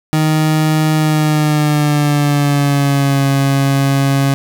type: tone with pitch glide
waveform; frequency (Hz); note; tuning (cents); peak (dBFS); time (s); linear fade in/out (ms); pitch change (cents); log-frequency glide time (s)
30% pulse; 155.56 to 137.79; D#3 to C#3; 0 to -10; -8; 0.13-4.34; 0; -210; 0.95-3.25
effects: none